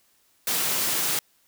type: high-pass noise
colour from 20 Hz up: white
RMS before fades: -25 dBFS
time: 0.47-1.19 s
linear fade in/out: 2 ms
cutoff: 110 Hz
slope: 48 dB/octave
effects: white hiss -64 dBFS RMS until 1.47 s